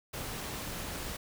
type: noise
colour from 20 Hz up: pink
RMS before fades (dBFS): -39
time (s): 0.13-1.17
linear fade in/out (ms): 10
effects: none